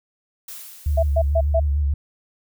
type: noise with exponential decay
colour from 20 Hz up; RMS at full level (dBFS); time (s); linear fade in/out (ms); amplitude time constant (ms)
blue; -34; 0.48-1.82; 5; 290
type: tone with vibrato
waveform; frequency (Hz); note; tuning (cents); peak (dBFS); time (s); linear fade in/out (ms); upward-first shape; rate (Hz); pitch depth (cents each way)
sine; 72.3; D2; -27; -17; 0.86-1.94; 5; triangle; 6.7; 68
type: tone bursts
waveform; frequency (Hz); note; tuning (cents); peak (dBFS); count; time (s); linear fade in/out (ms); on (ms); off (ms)
sine; 659.3; E5; 0; -16; 4; 0.97-1.6; 10; 60; 130
effects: none